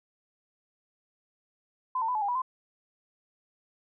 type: tone with pitch steps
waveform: sine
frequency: 1018 / 901 / 998 / 860 / 808 / 977 / 1034 Hz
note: C6 / A5 / B5 / A5 / G#5 / B5 / C6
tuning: -48 / +41 / +18 / -40 / -48 / -19 / -21 cents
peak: -26 dBFS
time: 1.95-2.419 s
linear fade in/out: 5 ms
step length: 67 ms
effects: none